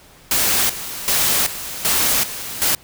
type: noise with tremolo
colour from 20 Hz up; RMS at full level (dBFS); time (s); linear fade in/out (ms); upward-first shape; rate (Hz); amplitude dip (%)
white; -17; 0.31-2.75; 2; square; 1.3; 75
effects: pink hiss -47 dBFS RMS until 2.83 s